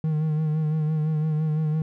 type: tone with vibrato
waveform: triangle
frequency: 155 Hz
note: D#3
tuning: 6 cents flat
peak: -19 dBFS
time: 0.04-1.82 s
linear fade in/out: 2 ms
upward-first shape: sine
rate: 5.9 Hz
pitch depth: 38 cents each way
effects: none